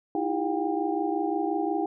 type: tone cluster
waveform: sine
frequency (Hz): 315.2 / 340.7 / 400.1 / 724 / 795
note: D#4 / F4 / G4 / F#5 / G5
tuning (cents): +23 / -43 / +35 / -38 / +24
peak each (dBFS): -29 / -31 / -32 / -34 / -31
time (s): 0.15-1.86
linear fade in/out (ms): 2
effects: none